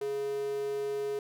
square tone with high-pass filter, 139.2 Hz, C#3, 8 cents sharp, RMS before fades -33 dBFS, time 0.01-1.19 s, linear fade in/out 2 ms, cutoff 410 Hz, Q 6.3, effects none

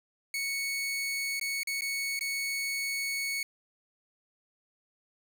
sawtooth tone with dropouts, 2217 Hz, C#7, in tune, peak -27 dBFS, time 0.34-3.43 s, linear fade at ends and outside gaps 2 ms, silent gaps 1.397-1.412 / 1.633-1.672 / 1.809-1.819 / 2.192-2.209 s, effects none

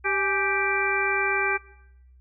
harmonic tone with a mistuned harmonic, 392 Hz, G4, in tune, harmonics 1 / 2 / 3 / 4 / 5 / 6, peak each -29 / -31 / -31 / -27 / -32 / -27 dBFS, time 0.04-1.58 s, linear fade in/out 20 ms, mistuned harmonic 2, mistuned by +98 cents, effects noise-tail reverb RT60 0.9 s tail -21 dB re dry + added 63 Hz sine -50 dBFS peak until 2.2 s

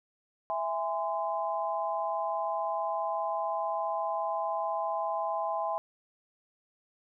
sine chord, E augmented, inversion none, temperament just, 659.3 / 824.1 / 1030.1 Hz, E5 / G#5 / B#5, 0 / -14 / -27 cents, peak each -33 / -33 / -34 dBFS, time 0.5-5.78 s, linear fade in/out 0 ms, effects none

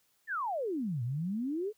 sine exponential two-way sweep, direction down then up, 1874 to 113.9 to 446.3 Hz, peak -31 dBFS, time 0.27-1.73 s, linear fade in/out 50 ms, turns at 1.03 s, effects white hiss -72 dBFS RMS until 1.77 s

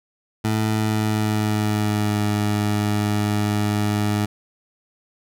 20% pulse tone with pitch glide, 109 to 104.44 Hz, A2 to G#2, -16 to +10 cents, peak -14 dBFS, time 0.44-4.26 s, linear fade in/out 10 ms, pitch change -74 cents, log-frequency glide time 0.64-2.23 s, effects none

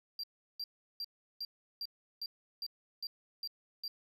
triangle tone bursts, 4730 Hz, D8, 12 cents sharp, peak -36 dBFS, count 10, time 0.19-3.88 s, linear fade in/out 2 ms, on 45 ms, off 360 ms, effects none

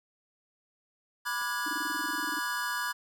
square chord, G# half-diminished seventh, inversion first, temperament equal with one note detuned, 987.8 / 1174.7 / 1446.2 / 1661.2 Hz, B5 / D6 / F#6 / G#6, 0 / 0 / -40 / 0 cents, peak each -37 / -39 / -37 / -35 dBFS, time 1.25-2.93 s, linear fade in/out 20 ms
clicks, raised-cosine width 0.5 ms, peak -40 / -37 dBFS, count 2, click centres 1.414 / 1.418 s
sine tone bursts, 302.1 Hz, D4, 49 cents sharp, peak -36 dBFS, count 16, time 1.66-2.391 s, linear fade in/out 5 ms, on 26 ms, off 21 ms
effects none

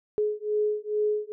sine beating tone pair, 421 / 423.3 Hz, G#4 / G#4, +24 / +33 cents, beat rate 2.3 Hz, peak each -27 dBFS, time 0.18-1.32 s, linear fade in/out 0 ms, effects none

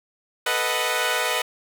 10% pulse chord, B dominant seventh, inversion third, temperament equal, 440 / 493.9 / 622.3 / 740 Hz, A4 / B4 / D#5 / F#5, 0 / 0 / 0 / 0 cents, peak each -22 / -17 / -18 / -20 dBFS, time 0.46-1.42 s, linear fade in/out 5 ms, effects none

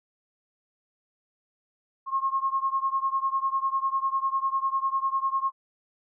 sine beating tone pair, 1074 / 1084 Hz, C6 / C#6, +45 / -39 cents, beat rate 10 Hz, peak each -26 / -28 dBFS, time 2.06-5.52 s, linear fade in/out 50 ms, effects none

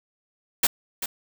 white noise with echo, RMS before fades -19 dBFS, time 0.63-0.67 s, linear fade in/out 5 ms, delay 390 ms, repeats 1, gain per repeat -10 dB, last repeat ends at 1.06 s, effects none

